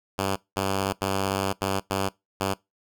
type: tone bursts at uneven times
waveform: 5% pulse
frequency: 97.2 Hz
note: G2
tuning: 14 cents flat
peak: -13 dBFS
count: 6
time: 0.18-0.36 / 0.56-0.93 / 1.01-1.53 / 1.61-1.8 / 1.9-2.09 / 2.4-2.54 s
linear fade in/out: 10 ms
effects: noise-tail reverb RT60 0.2 s tail -22 dB re dry